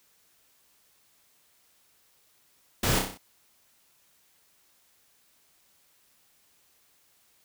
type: noise with echo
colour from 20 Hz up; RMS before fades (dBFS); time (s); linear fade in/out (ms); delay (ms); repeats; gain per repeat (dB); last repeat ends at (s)
pink; -26; 2.83-2.99; 5; 31; 6; -4; 3.176
effects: white hiss -65 dBFS RMS until 7.44 s